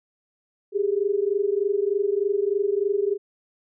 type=tone pair together; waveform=sine; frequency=392 / 415.3 Hz; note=G4 / G#4; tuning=0 / 0 cents; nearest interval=minor second; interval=100 cents; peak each=-23 dBFS; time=0.72-3.18 s; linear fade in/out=50 ms; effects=none